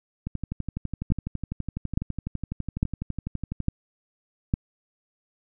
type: two click trains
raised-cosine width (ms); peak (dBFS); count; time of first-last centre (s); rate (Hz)
5; -9 / -17; 5 / 41; 1.12-4.539 / 0.27-3.603; 1.17 / 12
effects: none